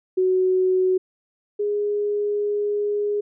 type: tone pair in turn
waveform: sine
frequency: 371.7 / 413.3 Hz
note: F#4 / G#4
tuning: +8 / -8 cents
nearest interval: major second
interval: 184 cents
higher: second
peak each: -16 / -20 dBFS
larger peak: first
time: 0.17-0.98 / 1.59-3.21 s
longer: second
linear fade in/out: 10 ms
effects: none